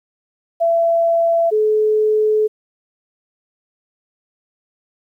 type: tone pair in turn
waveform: sine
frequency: 671 / 429.3 Hz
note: E5 / A4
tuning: +31 / -43 cents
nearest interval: minor sixth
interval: 774 cents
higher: first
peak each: -12 dBFS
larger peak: neither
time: 0.6-1.51 / 1.51-2.48 s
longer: second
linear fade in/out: 20 ms
effects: 9-bit